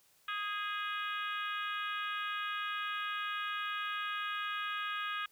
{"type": "harmonic tone with a mistuned harmonic", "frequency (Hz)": 415.3, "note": "G#4", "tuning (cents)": 0, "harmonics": [3, 4, 5, 6, 7, 8, 9], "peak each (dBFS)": [-38, -40, -48, -44, -46, -46, -53], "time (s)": [0.28, 5.26], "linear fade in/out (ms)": 5, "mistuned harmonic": 4, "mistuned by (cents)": -23, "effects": ["white hiss -68 dBFS RMS until 5.31 s"]}